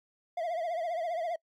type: tone with vibrato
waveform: triangle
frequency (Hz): 674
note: E5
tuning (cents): +38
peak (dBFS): -28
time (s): 0.37-1.36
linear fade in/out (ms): 5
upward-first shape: triangle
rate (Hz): 15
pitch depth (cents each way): 120
effects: noise-tail reverb RT60 0.1 s tail -26 dB re dry + MP3 96 kbps